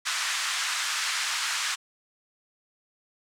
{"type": "band-pass noise", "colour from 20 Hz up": "pink", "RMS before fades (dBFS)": -29, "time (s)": [0.05, 1.76], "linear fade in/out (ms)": 20, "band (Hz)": [1200, 8400], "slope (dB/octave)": 24, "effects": []}